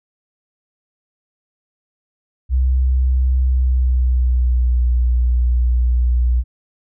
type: tone with pitch glide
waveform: sine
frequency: 64.2 to 60.77 Hz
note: C2 to B1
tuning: -32 to -27 cents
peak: -12 dBFS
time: 2.49-6.44 s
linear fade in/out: 50 ms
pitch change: -95 cents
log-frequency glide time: 3.39-4.86 s
effects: none